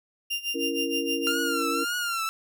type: tone with tremolo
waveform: 35% pulse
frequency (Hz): 2794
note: F7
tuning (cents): 0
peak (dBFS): -24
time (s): 0.3-1.38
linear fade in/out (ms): 10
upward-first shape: sine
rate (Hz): 6.4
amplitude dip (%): 85
type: chord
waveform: sine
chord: A# diminished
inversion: first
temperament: just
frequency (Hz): 279.7 / 335.6 / 466.2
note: C#4 / E4 / A#4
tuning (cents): +16 / +31 / 0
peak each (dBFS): -31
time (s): 0.54-1.85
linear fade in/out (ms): 20
type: tone with vibrato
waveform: sawtooth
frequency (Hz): 1383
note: F6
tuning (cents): -17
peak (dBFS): -23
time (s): 1.27-2.29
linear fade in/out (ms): 0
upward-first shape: triangle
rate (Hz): 1.8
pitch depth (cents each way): 96
effects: none